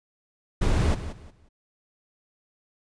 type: noise with echo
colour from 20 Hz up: brown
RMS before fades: -21 dBFS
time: 0.61-0.95 s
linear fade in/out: 10 ms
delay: 180 ms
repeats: 3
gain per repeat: -12 dB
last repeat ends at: 1.49 s
effects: resampled to 22050 Hz